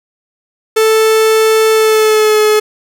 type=tone with pitch glide; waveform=45% pulse; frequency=440 to 427 Hz; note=A4 to G#4; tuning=0 to +48 cents; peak=-7 dBFS; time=0.76-2.6 s; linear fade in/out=10 ms; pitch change=-52 cents; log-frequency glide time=1.72-2.41 s; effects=none